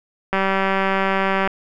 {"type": "click train", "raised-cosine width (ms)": 0.5, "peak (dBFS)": -5, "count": 222, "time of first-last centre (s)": [0.33, 1.475], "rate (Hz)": 193, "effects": []}